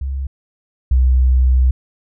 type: tone pair in turn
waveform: sine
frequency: 67.5 / 63.71 Hz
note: C#2 / C2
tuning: -45 / -45 cents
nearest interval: minor second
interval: 100 cents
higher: first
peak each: -19 / -9 dBFS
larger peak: second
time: 0.01-0.27 / 0.91-1.71 s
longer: second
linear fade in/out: 5 ms
effects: none